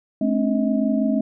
sine tone cluster, 215.6 / 265 / 290.9 / 635 Hz, A3 / C4 / D4 / D#5, -35 / +22 / -16 / +35 cents, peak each -21 / -21 / -27 / -27 dBFS, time 0.21-1.21 s, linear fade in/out 5 ms, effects none

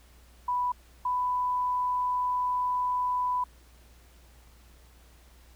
sine tone pair in turn, 987.8 / 994.7 Hz, B5 / B5, 0 / +12 cents, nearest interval unison, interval 12 cents, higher second, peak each -25 dBFS, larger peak neither, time 0.48-0.72 / 1.05-3.44 s, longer second, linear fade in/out 5 ms, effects added 60 Hz sine -54 dBFS peak until 5.55 s + pink hiss -60 dBFS RMS until 5.55 s

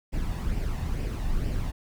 brown noise with flanger, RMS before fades -28 dBFS, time 0.12-1.72 s, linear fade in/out 20 ms, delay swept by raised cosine 0.38 to 1.13 ms, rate 2.2 Hz, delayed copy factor +0.5, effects none

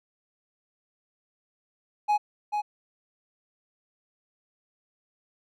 triangle tone with echo, 836 Hz, G#5, 11 cents sharp, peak -18 dBFS, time 2.08-2.18 s, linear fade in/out 20 ms, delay 440 ms, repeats 1, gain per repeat -5 dB, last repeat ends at 2.62 s, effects none

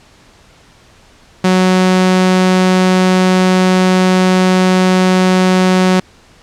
sawtooth tone, 185 Hz, F#3, in tune, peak -4 dBFS, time 1.44-6 s, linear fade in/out 5 ms, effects pink hiss -45 dBFS RMS until 6.42 s + low-pass 7000 Hz 12 dB/octave

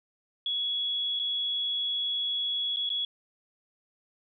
sine tone with dropouts, 3362 Hz, G#7, 20 cents sharp, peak -27 dBFS, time 0.46-3.05 s, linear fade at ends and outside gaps 2 ms, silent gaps 1.192-1.197 / 2.762-2.769 / 2.892-2.901 s, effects none

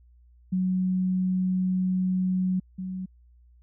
sine tone pair in turn, 185 / 186.07 Hz, F#3 / F#3, 0 / +10 cents, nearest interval unison, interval 10 cents, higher second, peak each -22 / -30 dBFS, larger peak first, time 0.52-2.6 / 2.78-3.06 s, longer first, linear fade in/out 10 ms, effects added 60 Hz sine -53 dBFS peak until 3.62 s

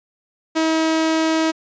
sawtooth tone, 320.3 Hz, E4, 50 cents flat, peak -12 dBFS, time 0.55-1.52 s, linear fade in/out 20 ms, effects resampled to 16000 Hz

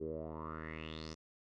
10% pulse tone with low-pass filter sweep, 78.9 Hz, D#2, 25 cents sharp, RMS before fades -44 dBFS, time 0-1.15 s, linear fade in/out 20 ms, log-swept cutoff 380 to 5800 Hz, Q 5.6, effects none

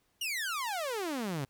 sawtooth exponential sweep, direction down, 2960 to 128.3 Hz, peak -29 dBFS, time 0.21-1.45 s, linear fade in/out 5 ms, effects pink hiss -73 dBFS RMS until 1.49 s

